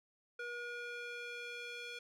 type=tone with band-pass filter sweep; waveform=square; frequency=479.6 Hz; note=A#4; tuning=49 cents sharp; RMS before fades=-45 dBFS; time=0.39-1.99 s; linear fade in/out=5 ms; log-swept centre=1500 to 2900 Hz; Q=1.5; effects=none